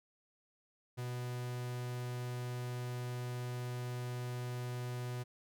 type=tone; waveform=45% pulse; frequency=123.47 Hz; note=B2; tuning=in tune; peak=-38 dBFS; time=0.97-5.24 s; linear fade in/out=20 ms; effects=none